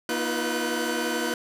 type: tone cluster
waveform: sawtooth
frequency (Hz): 238.8 / 315.7 / 349.2 / 489.3 / 1516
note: A#3 / D#4 / F4 / B4 / F#6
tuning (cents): +42 / +25 / 0 / -16 / +42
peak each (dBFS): -28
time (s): 0.09-1.34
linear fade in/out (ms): 2
effects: resampled to 32000 Hz + 8-bit